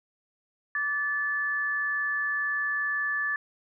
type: tone pair together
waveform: sine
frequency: 1163.9 / 1739 Hz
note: D6 / A6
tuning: -16 / -21 cents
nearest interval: perfect fifth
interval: 695 cents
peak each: -35 / -26 dBFS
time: 0.75-3.36 s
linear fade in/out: 2 ms
effects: none